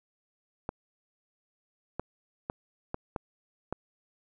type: clicks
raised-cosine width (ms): 1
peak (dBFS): -18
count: 6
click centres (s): 0.691 / 1.996 / 2.499 / 2.944 / 3.162 / 3.726
effects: none